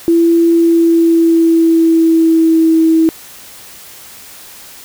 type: tone with pitch glide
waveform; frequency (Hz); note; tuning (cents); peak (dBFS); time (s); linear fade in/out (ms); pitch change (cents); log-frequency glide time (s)
sine; 335.6 to 323.4; E4 to E4; +31 to -33; -6; 0.08-3.09; 0; -64; 0.48-2.76
effects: white hiss -35 dBFS RMS until 4.84 s